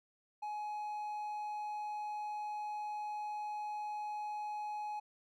triangle tone, 841 Hz, G#5, 22 cents sharp, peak -36 dBFS, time 0.42-5 s, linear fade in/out 10 ms, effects none

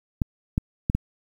clicks, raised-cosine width 5 ms, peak -9 dBFS, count 4, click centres 0.218 / 0.579 / 0.899 / 0.95 s, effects 8-bit

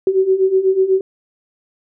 sine beating tone pair, 374.8 / 382.9 Hz, F#4 / G4, +22 / -41 cents, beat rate 8.1 Hz, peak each -17 / -13 dBFS, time 0.07-1.01 s, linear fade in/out 2 ms, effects none

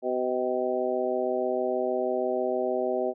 harmonic tone with a mistuned harmonic, 126.3 Hz, B2, 39 cents sharp, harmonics 2 / 3 / 4 / 5 / 6, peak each -35 / -29 / -31 / -29 / -35 dBFS, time 0.02-3.14 s, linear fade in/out 50 ms, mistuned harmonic 6, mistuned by +38 cents, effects none

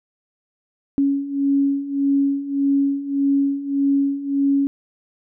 sine beating tone pair, 277.2 / 278.9 Hz, C#4 / C#4, 0 / +11 cents, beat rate 1.7 Hz, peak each -22 / -18 dBFS, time 0.98-4.67 s, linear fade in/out 0 ms, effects none

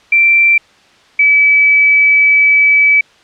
sine tone pair in turn, 2349 / 2295 Hz, D7 / D7, 0 / -40 cents, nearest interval unison, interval 40 cents, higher first, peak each -5 dBFS, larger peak neither, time 0.12-0.58 / 1.19-3.01 s, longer second, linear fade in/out 5 ms, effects white hiss -46 dBFS RMS until 3.23 s + low-pass 4000 Hz 12 dB/octave

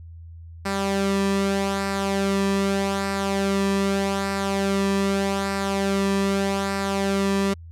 sawtooth tone with flanger, 196.5 Hz, G3, 4 cents sharp, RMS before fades -23 dBFS, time 0.65-7.54 s, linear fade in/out 10 ms, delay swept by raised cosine 0.3 to 1.4 ms, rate 0.82 Hz, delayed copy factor -0.5, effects added 83 Hz sine -38 dBFS peak until 7.71 s + low-pass 10000 Hz 12 dB/octave

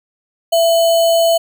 sine tone with sample-and-hold, 667 Hz, E5, 20 cents sharp, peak -9 dBFS, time 0.52-1.38 s, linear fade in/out 10 ms, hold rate 3675 Hz, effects none

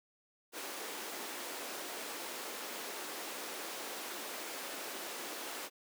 pink high-pass noise, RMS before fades -43 dBFS, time 0.52-5.7 s, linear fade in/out 50 ms, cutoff 300 Hz, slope 24 dB/octave, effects none

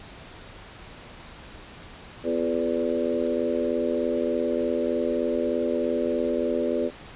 harmonic tone with a mistuned harmonic, 83.3 Hz, E2, 19 cents sharp, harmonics 3 / 4 / 5 / 6 / 7, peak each -29 / -29 / -29 / -29 / -29 dBFS, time 2.23-6.91 s, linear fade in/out 50 ms, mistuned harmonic 4, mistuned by +31 cents, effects pink hiss -44 dBFS RMS until 7.15 s + resampled to 8000 Hz

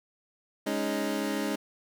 25% pulse chord, Ab suspended fourth, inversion none, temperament equal, 207.7 / 277.2 / 311.1 Hz, Ab3 / Db4 / Eb4, 0 / 0 / 0 cents, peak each -29 dBFS, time 0.66-1.56 s, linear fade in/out 10 ms, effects none

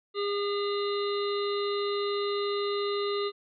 harmonic tone, 405.7 Hz, G#4, 41 cents flat, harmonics 1 / 3 / 5 / 7 / 9 / 10, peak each -28 / -35 / -43 / -43 / -40 / -40 dBFS, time 0.14-3.32 s, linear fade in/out 50 ms, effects none

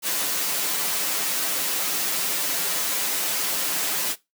white noise with comb filter, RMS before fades -25 dBFS, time 0.02-4.16 s, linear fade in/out 50 ms, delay 8.3 ms, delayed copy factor -0.9, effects noise-tail reverb RT60 0.2 s tail -19 dB re dry + high-pass 200 Hz 12 dB/octave

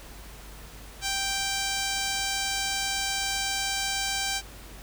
5% pulse tone with notch filter, 784 Hz, G5, in tune, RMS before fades -29 dBFS, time 1.01-4.42 s, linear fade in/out 50 ms, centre 11000 Hz, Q 1.8, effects added 50 Hz sine -44 dBFS peak until 4.82 s + pink hiss -47 dBFS RMS until 4.82 s

